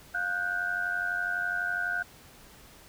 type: tone cluster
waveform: sine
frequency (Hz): 706 / 1462 / 1554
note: F5 / F#6 / G6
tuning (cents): +19 / -21 / -16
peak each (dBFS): -38 / -30 / -32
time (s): 0.14-2.03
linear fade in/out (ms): 10
effects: pink hiss -53 dBFS RMS until 2.88 s